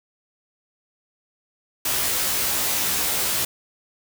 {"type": "noise with comb filter", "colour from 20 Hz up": "white", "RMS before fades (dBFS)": -23, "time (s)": [1.85, 3.45], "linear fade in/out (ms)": 5, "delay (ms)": 16, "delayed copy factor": 0.95, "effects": []}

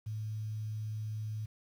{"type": "tone with quantisation", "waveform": "sine", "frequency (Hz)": 108.1, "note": "A2", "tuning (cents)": -30, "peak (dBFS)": -35, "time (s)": [0.06, 1.46], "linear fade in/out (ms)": 10, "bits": 10, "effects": []}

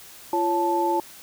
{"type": "tone cluster", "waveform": "sine", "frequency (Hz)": [343.9, 556, 877], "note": ["F4", "C#5", "A5"], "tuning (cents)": [-27, 5, -6], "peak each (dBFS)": [-24, -30, -22], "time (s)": [0.33, 1], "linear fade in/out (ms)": 2, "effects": ["white hiss -45 dBFS RMS until 1.22 s"]}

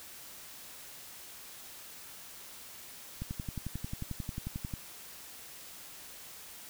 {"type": "click train", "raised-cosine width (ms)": 5, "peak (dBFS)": -24, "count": 18, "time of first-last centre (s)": [3.22, 4.738], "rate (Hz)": 11.2, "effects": ["white hiss -49 dBFS RMS until 6.69 s"]}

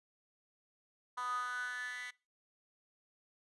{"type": "tone with high-pass filter sweep", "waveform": "10% pulse", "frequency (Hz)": 248, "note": "B3", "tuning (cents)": 7, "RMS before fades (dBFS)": -40, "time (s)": [1.17, 2.11], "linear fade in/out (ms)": 10, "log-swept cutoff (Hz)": [1100, 2100], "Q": 8.9, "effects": ["noise-tail reverb RT60 0.3 s tail -22 dB re dry", "resampled to 24000 Hz"]}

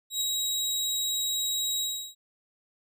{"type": "tone with ADSR envelope", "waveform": "25% pulse", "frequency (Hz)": 3829, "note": "A#7", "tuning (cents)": 46, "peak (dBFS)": -21, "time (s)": [0.1, 2.15], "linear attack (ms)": 110, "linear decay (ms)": 7, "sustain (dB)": -2, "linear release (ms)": 340, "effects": []}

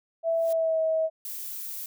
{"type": "tone with pitch glide", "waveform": "sine", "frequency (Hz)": [660, 640.8], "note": ["E5", "E5"], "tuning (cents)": [2, -49], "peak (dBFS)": -22, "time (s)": [0.23, 1.1], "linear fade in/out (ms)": 50, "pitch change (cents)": -51, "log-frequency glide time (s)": [0.45, 0.8]}
{"type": "noise with exponential growth", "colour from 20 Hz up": "blue", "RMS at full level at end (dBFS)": -39, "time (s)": [0.29, 0.53], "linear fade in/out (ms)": 5, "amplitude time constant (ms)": 52}
{"type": "noise", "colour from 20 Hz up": "violet", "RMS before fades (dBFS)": -36, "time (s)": [1.25, 1.86], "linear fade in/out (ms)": 2}
{"effects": []}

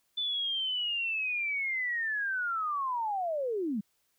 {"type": "linear sweep", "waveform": "sine", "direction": "down", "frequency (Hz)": [3520, 188.8], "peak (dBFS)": -29, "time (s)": [0.17, 3.81], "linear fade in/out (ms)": 10, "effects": ["white hiss -74 dBFS RMS until 4.18 s"]}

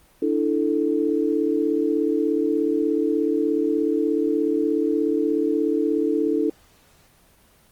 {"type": "chord", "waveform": "sine", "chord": "D suspended second", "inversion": "none", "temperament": "just", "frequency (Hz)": [293.7, 330.4, 440.5], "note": ["D4", "E4", "A4"], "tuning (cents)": [0, 4, 2], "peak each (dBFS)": -23, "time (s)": [0.22, 6.5], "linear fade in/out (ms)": 5, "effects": ["pink hiss -56 dBFS RMS until 7.71 s", "Opus 24 kbps"]}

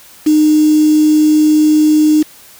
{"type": "tone with quantisation", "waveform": "sine", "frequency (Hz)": 305.8, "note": "D#4", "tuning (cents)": -30, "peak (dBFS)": -6, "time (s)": [0.26, 2.23], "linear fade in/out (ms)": 10, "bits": 4, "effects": ["white hiss -40 dBFS RMS until 2.59 s"]}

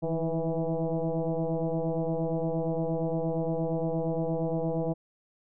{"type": "tone with frequency modulation", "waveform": "sine", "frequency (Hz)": 167.3, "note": "E3", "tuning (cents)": 26, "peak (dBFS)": -26, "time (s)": [0.02, 4.94], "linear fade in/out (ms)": 20, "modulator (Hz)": 163, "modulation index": 3.3, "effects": []}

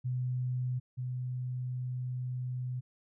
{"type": "tone pair in turn", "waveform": "sine", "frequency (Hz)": [126, 126], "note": ["B2", "B2"], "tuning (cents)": [35, 35], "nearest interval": "unison", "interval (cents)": 0, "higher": "neither", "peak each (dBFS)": [-30, -33], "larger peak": "first", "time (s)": [[0.04, 0.8], [0.97, 2.81]], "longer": "second", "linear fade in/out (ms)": 20, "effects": []}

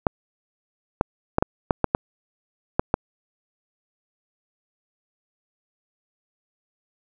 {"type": "clicks", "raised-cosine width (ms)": 1, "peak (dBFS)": -3, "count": 9, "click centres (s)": [0.068, 1.011, 1.384, 1.425, 1.708, 1.843, 1.949, 2.795, 2.941], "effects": []}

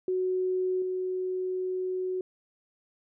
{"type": "tone with level steps", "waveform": "sine", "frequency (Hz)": 370, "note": "F#4", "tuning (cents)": 0, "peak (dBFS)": [-25, -28], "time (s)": [0.08, 2.21], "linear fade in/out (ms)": 2, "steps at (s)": 0.82, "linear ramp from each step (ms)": 2, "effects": []}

